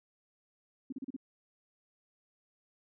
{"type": "tone bursts", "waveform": "sine", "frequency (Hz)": 265.3, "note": "C4", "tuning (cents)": 24, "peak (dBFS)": -36, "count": 5, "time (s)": [0.9, 1.165], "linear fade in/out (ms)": 5, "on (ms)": 25, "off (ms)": 35, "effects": []}